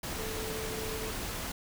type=tone in noise; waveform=sine; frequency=440 Hz; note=A4; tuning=in tune; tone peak=-39 dBFS; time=0.18-1.11 s; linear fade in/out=5 ms; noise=pink; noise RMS=-37 dBFS; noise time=0.03-1.52 s; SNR=-5 dB; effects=none